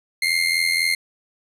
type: tone with amplitude modulation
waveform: 30% pulse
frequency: 2113 Hz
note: C7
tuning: 16 cents sharp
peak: -12 dBFS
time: 0.22-0.95 s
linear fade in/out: 5 ms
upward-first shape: sine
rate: 84 Hz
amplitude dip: 70%
effects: resampled to 32000 Hz